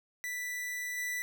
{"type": "tone with level steps", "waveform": "45% pulse", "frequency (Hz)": 1975.5, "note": "B6", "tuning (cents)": 0, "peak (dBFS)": [-35, -33], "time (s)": [0.24, 1.22], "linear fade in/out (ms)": 0, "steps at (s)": 0.97, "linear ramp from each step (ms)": 10, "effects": []}